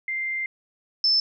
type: tone pair in turn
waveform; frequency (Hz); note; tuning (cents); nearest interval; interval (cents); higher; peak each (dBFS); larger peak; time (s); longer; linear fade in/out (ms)
sine; 2093 / 5274; C7 / E8; 0 / 0; octave + major third; 1600; second; -25 / -17; second; 0.08-0.46 / 1.04-1.2; first; 2
effects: none